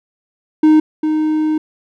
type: tone pair in turn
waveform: triangle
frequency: 309.7 / 309.7 Hz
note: D#4 / D#4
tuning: -8 / -8 cents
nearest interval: unison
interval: 0 cents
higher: neither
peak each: -4 / -11 dBFS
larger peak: first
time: 0.63-0.8 / 1.03-1.58 s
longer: second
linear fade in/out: 5 ms
effects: none